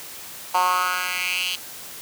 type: tone with high-pass filter sweep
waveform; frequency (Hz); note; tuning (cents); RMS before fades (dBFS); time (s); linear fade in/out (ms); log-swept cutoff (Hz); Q
10% pulse; 181.5; F#3; -33; -23; 0.54-1.56; 10; 890 to 3300; 3.9
effects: white hiss -38 dBFS RMS until 2.01 s + high-pass 60 Hz 12 dB/octave